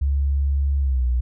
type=tone with pitch glide; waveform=sine; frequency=69.7 to 61.38 Hz; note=C#2 to B1; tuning=+10 to -10 cents; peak=-17 dBFS; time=0.01-1.21 s; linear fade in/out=10 ms; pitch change=-220 cents; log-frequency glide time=0.8-1.06 s; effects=none